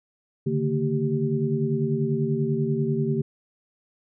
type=tone cluster; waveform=sine; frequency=140.3 / 150.5 / 227.7 / 389.3 Hz; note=C#3 / D3 / A#3 / G4; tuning=+21 / +43 / -40 / -12 cents; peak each=-27 dBFS; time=0.46-3.22 s; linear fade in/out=10 ms; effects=none